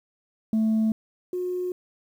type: tone pair in turn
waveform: sine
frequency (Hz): 220 / 361.7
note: A3 / F#4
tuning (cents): 0 / -39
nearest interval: major sixth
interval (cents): 861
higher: second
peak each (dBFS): -17 / -25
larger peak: first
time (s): 0.53-0.92 / 1.33-1.72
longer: neither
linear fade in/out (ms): 2
effects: tanh soft clip ceiling -18 dBFS + 9-bit